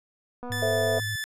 click train, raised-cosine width 1 ms, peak -25 dBFS, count 140, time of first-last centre 0.43-0.997 s, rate 245 Hz
sine tone with vibrato, 105.1 Hz, G#2, 21 cents sharp, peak -31 dBFS, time 0.5-1.16 s, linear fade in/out 5 ms, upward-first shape triangle, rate 12 Hz, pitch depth 61 cents each way
sawtooth tone, 1745 Hz, A6, 15 cents flat, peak -26 dBFS, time 0.52-1.24 s, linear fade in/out 0 ms
sine chord, A minor, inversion none, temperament just, 440 / 528 / 660 Hz, A4 / C5 / E5, 0 / +16 / +2 cents, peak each -29 / -30 / -25 dBFS, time 0.62-0.99 s, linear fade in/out 5 ms
effects resampled to 32000 Hz

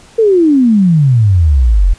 sine exponential sweep, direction down, 466.2 to 40.77 Hz, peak -5 dBFS, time 0.18-1.94 s, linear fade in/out 10 ms, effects pink hiss -41 dBFS RMS until 1.98 s + resampled to 22050 Hz

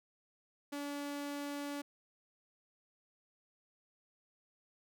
sawtooth tone, 286.8 Hz, D4, 41 cents flat, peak -35 dBFS, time 0.72-1.82 s, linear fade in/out 10 ms, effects none

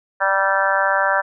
harmonic tone with a mistuned harmonic, 194.2 Hz, G3, 16 cents flat, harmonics 3 / 4 / 5 / 6 / 7 / 8 / 9, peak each -22 / -24 / -22 / -27 / -23 / -21 / -24 dBFS, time 0.2-1.22 s, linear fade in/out 20 ms, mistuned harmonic 3, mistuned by +16 cents, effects none

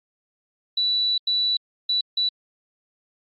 sine tone bursts at uneven times, 3951 Hz, B7, in tune, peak -19 dBFS, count 4, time 0.77-1.18 / 1.27-1.57 / 1.89-2.01 / 2.17-2.29 s, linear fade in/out 5 ms, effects Opus 48 kbps

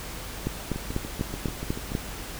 two click trains, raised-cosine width 3 ms, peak -20 / -13 dBFS, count 9 / 7, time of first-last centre 0.76-1.919 / 0.47-1.951 s, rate 6.9 / 4.05 Hz, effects added 50 Hz sine -41 dBFS peak until 2.39 s + pink hiss -38 dBFS RMS until 2.39 s

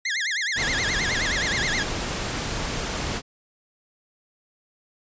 sawtooth tone with vibrato, 1864.7 Hz, A#6, in tune, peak -20 dBFS, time 0.05-1.83 s, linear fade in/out 5 ms, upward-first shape sine, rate 9.5 Hz, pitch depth 240 cents each way
pink noise, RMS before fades -28 dBFS, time 0.55-3.22 s, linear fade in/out 50 ms
effects resampled to 16000 Hz

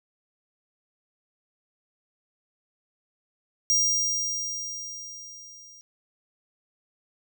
square tone with level ramp, 5700 Hz, F8, 34 cents sharp, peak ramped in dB -19 to -48 dBFS, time 3.7-5.81 s, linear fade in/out 0 ms, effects none

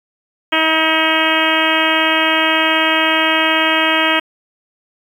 harmonic tone, 318.7 Hz, D#4, 42 cents sharp, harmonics 1 / 2 / 3 / 4 / 5 / 6 / 7 / 8 / 9 / 10, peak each -21 / -21 / -21 / -21 / -21 / -21 / -21 / -21 / -21 / -21 dBFS, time 0.52-4.2 s, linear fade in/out 10 ms, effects 7-bit

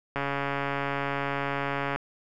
click train, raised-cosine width 0.5 ms, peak -14 dBFS, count 253, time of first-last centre 0.16-1.96 s, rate 140 Hz, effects none

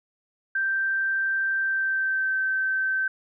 sine tone with pitch glide, 1568 to 1546.4 Hz, G6 to G6, 0 to -24 cents, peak -22 dBFS, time 0.55-3.08 s, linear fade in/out 5 ms, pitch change -24 cents, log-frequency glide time 1.59-2.37 s, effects none

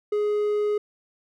triangle tone, 417.6 Hz, G#4, 10 cents sharp, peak -19 dBFS, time 0.12-0.78 s, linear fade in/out 5 ms, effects none

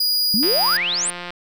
45% pulse tone, 4895 Hz, D#8, 29 cents flat, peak -16 dBFS, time 0-0.77 s, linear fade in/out 5 ms
sine exponential sweep, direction up, 191.2 to 9460 Hz, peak -19 dBFS, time 0.34-1.1 s, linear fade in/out 0 ms
click train, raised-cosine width 0.3 ms, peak -15 dBFS, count 155, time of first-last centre 0.43-1.305 s, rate 176 Hz
effects none

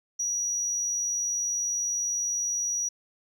sine tone, 5800 Hz, F#8, 35 cents flat, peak -24 dBFS, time 0.19-2.89 s, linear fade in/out 10 ms, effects tanh soft clip ceiling -24 dBFS + 11-bit

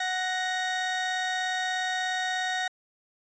30% pulse tone pair together, 740 / 1868.4 Hz, F#5 / A#6, 0 / +3 cents, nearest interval octave + major third, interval 1603 cents, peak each -27 dBFS, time 0-2.68 s, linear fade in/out 5 ms, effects resampled to 16000 Hz

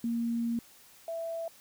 sine tone pair in turn, 233.1 / 662.4 Hz, A#3 / E5, 0 / +8 cents, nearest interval octave + tritone, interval 1808 cents, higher second, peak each -28 / -33 dBFS, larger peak first, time 0.04-0.59 / 1.08-1.48 s, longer first, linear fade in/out 2 ms, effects white hiss -57 dBFS RMS until 1.6 s

